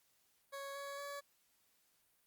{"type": "tone with pitch steps", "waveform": "20% pulse", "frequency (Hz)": [554.4, 560.8, 567.4], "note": ["C#5", "C#5", "C#5"], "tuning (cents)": [0, 20, 40], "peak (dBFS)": -39, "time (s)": [0.52, 1.21], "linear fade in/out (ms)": 20, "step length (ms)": 230, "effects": ["white hiss -75 dBFS RMS until 2.26 s", "Opus 48 kbps"]}